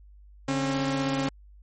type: tone pair together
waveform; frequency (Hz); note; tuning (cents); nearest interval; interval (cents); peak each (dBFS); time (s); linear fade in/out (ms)
sawtooth; 143.03 / 270; D3 / C#4; -45 / -45; major seventh; 1100; -27 / -22; 0.48-1.29; 5
effects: added 50 Hz sine -48 dBFS peak until 1.62 s + MP3 32 kbps